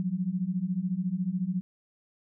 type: beating tone pair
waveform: sine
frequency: 174.4 / 188.4 Hz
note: F3 / F#3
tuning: -2 / +32 cents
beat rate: 14 Hz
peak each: -31 / -29 dBFS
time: 0-1.61 s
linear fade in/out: 0 ms
effects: none